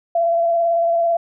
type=tone with vibrato; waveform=sine; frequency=677 Hz; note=E5; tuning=46 cents sharp; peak=-14 dBFS; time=0.15-1.17 s; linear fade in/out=5 ms; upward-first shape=square; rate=18 Hz; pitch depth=17 cents each way; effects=none